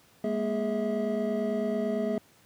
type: tone cluster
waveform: triangle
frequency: 206.3 / 235.2 / 415.9 / 647 Hz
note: G#3 / A#3 / G#4 / E5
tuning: -11 / +16 / +2 / -32 cents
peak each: -30 dBFS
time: 0.24-2.18 s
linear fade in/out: 2 ms
effects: pink hiss -60 dBFS RMS until 2.45 s + high-pass 100 Hz 12 dB/octave